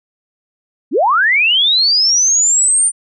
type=linear sweep; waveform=sine; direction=up; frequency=201.5 to 9160 Hz; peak=-9 dBFS; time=0.91-2.92 s; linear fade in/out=50 ms; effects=none